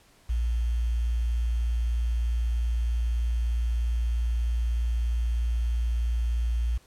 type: tone with quantisation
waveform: sine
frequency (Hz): 58.4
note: A#1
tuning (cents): +4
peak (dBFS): -23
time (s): 0.29-6.78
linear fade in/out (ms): 10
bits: 8
effects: pink hiss -59 dBFS RMS until 6.86 s + low-pass 12000 Hz 12 dB/octave